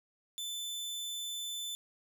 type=tone; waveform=sawtooth; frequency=3520 Hz; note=A7; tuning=in tune; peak=-34 dBFS; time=0.38-1.75 s; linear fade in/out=0 ms; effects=none